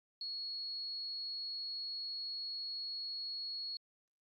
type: tone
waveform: sine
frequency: 4338 Hz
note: C#8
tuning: 38 cents flat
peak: -39 dBFS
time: 0.21-3.77 s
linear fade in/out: 2 ms
effects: Opus 48 kbps